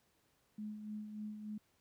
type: tone with tremolo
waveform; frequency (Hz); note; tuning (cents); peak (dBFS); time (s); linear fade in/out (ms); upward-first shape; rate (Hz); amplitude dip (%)
sine; 212.1; G#3; +37; -40; 0.58-1.58; 5; sine; 3.4; 50
effects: pink hiss -75 dBFS RMS until 1.8 s + high-pass 60 Hz 12 dB/octave